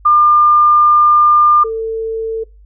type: tone pair in turn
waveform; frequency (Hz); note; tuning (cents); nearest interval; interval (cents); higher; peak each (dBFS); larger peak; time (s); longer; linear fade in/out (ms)
sine; 1200 / 447.2; D6 / A4; +37 / +28; octave + perfect fourth; 1709; first; -6 / -16; first; 0.05-1.64 / 1.64-2.44; first; 10
effects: noise-tail reverb RT60 0.3 s tail -23 dB re dry + added 50 Hz sine -39 dBFS peak until 2.65 s